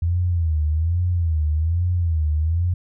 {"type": "tone with vibrato", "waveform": "sine", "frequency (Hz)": 82.41, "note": "E2", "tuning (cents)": 0, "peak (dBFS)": -17, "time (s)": [0.02, 2.74], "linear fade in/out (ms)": 5, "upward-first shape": "sine", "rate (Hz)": 1.2, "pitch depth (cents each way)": 140, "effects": []}